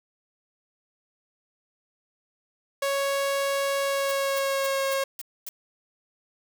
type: tone with pitch glide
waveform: sawtooth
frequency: 554.4 to 543.3 Hz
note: C#5 to C#5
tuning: 0 to -35 cents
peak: -20 dBFS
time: 2.82-5.04 s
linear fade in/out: 5 ms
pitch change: -35 cents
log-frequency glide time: 3.83-4.84 s
type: noise bursts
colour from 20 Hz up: blue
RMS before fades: -35 dBFS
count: 6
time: 4.09-5.49 s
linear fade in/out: 2 ms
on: 25 ms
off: 250 ms
effects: none